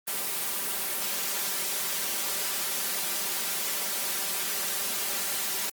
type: noise with comb filter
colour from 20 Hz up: white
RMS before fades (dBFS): -30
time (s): 0.07-5.7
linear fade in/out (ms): 10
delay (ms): 5.1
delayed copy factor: +0.6
effects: high-pass 200 Hz 12 dB/octave + Opus 24 kbps